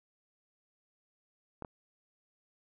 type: clicks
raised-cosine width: 1 ms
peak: -27 dBFS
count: 2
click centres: 1.623 / 1.648 s
effects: none